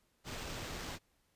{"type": "noise with sample-and-hold", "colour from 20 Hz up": "pink", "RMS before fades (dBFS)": -43, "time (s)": [0.24, 0.99], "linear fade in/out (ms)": 50, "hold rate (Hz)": 11025, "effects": ["pink hiss -75 dBFS RMS until 1.35 s", "resampled to 32000 Hz"]}